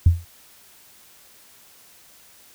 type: tone with exponential decay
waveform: sine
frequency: 85.1 Hz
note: F2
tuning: 44 cents flat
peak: -6 dBFS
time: 0.06-0.25 s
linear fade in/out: 5 ms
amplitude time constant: 41 ms
effects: tanh soft clip ceiling -4 dBFS + white hiss -51 dBFS RMS until 2.54 s